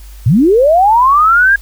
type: linear sweep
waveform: sine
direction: up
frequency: 95.7 to 1644 Hz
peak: -5 dBFS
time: 0.26-1.56 s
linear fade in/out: 5 ms
effects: added 50 Hz sine -30 dBFS peak until 1.61 s + white hiss -43 dBFS RMS until 1.61 s